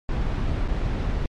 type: noise with dropouts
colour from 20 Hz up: brown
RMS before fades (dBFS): -24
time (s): 0.09-1.26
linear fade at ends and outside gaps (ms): 2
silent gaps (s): 0.679-0.683
effects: low-pass 4000 Hz 12 dB/octave + MP3 64 kbps